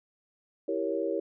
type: chord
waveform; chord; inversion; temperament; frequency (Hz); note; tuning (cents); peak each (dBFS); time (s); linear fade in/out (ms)
sine; E diminished seventh; none; equal; 329.6 / 392 / 466.2 / 554.4; E4 / G4 / Bb4 / Db5; 0 / 0 / 0 / 0; -33; 0.68-1.2; 5
effects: none